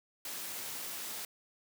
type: noise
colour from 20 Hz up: white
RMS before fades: -41 dBFS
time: 0.25-1.25 s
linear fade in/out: 2 ms
effects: high-pass 150 Hz 12 dB/octave